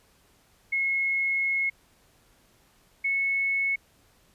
sine tone pair in turn, 2172 / 2199 Hz, C#7 / C#7, -36 / -14 cents, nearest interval unison, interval 22 cents, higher second, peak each -23 dBFS, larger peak neither, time 0.72-1.7 / 3.04-3.76 s, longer first, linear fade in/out 10 ms, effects pink hiss -62 dBFS RMS until 4.34 s + resampled to 32000 Hz

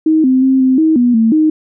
sine tone with pitch steps, 315.3 / 259.2 / 264.4 / 260 / 317.4 / 243.6 / 224.8 / 311 Hz, D#4 / C4 / C4 / C4 / D#4 / B3 / A3 / D#4, +23 / -16 / +18 / -11 / +35 / -24 / +37 / -1 cents, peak -7 dBFS, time 0.06-1.5 s, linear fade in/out 5 ms, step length 180 ms, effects none

